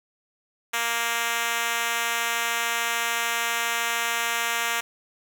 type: tone with high-pass filter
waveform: 5% pulse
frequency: 233.1 Hz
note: A#3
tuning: in tune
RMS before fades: -26 dBFS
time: 0.73-4.81 s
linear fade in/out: 10 ms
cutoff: 730 Hz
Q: 0.52
effects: none